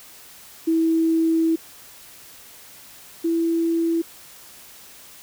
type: tone pair in turn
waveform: sine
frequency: 325.7 / 332 Hz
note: E4 / E4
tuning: -21 / +12 cents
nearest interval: unison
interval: 33 cents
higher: second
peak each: -16 / -18 dBFS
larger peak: first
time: 0.67-1.56 / 3.24-4.02 s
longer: first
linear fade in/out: 10 ms
effects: white hiss -45 dBFS RMS until 5.22 s